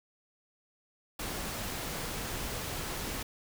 pink noise, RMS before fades -37 dBFS, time 1.19-3.23 s, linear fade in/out 5 ms, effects none

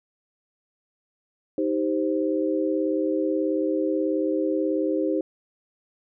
sine chord, C minor, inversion first, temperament just, 314 / 392.4 / 523.3 Hz, Eb4 / G4 / C5, +16 / +2 / 0 cents, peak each -24 / -27 / -27 dBFS, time 1.58-5.21 s, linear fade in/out 2 ms, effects none

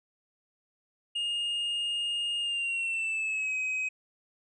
triangle tone with pitch glide, 2840 to 2530 Hz, F7 to D#7, +28 to +28 cents, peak -27 dBFS, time 1.15-3.89 s, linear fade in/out 10 ms, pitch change -200 cents, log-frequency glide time 2.4-3.56 s, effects resampled to 22050 Hz

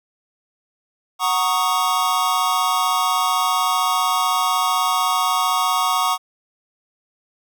square chord, D# minor seventh, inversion first, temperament equal, 740 / 932.3 / 1108.7 / 1244.5 Hz, F#5 / A#5 / C#6 / D#6, 0 / 0 / 0 / 0 cents, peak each -25 / -25 / -21 / -24 dBFS, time 1.19-6.18 s, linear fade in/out 50 ms, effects none

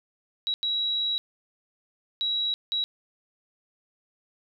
sine tone bursts at uneven times, 3879 Hz, B7, 32 cents flat, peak -24 dBFS, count 4, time 0.47-0.54 / 0.63-1.18 / 2.21-2.54 / 2.72-2.84 s, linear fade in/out 0 ms, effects none

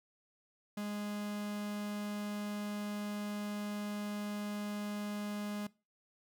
45% pulse tone, 207.2 Hz, G#3, 4 cents flat, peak -37 dBFS, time 0.77-5.67 s, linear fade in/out 5 ms, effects noise-tail reverb RT60 0.3 s tail -21 dB re dry

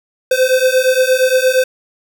square beating tone pair, 510 / 518.6 Hz, C5 / C5, -44 / -15 cents, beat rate 8.6 Hz, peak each -14 dBFS, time 0.31-1.64 s, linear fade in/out 5 ms, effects none

